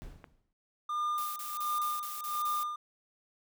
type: noise with exponential decay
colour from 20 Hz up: brown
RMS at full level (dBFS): -42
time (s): 0.02-0.53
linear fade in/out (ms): 0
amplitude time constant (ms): 110
type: click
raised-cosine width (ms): 0.5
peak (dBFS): -32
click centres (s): 0.242
type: tone with tremolo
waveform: triangle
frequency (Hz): 1206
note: D6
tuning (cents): +46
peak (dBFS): -27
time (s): 0.89-2.76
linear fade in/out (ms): 5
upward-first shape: sine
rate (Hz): 1.4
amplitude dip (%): 75
type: noise bursts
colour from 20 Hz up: blue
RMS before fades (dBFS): -42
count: 7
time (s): 1.18-2.632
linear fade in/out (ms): 0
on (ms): 180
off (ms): 32
effects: none